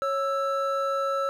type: tone pair together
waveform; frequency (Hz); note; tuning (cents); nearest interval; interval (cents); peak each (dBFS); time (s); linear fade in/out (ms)
triangle; 550.3 / 1323; C#5 / E6; -13 / +6; octave + minor third; 1519; -25; 0.02-1.29; 0
effects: none